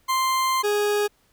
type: tone pair in turn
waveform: 40% pulse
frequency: 1046.5 / 414.3 Hz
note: C6 / G#4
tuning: 0 / -4 cents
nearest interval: octave + major third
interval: 1604 cents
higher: first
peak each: -19 dBFS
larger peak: neither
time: 0.08-0.63 / 0.63-1.08 s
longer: first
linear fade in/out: 20 ms
effects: pink hiss -63 dBFS RMS until 1.32 s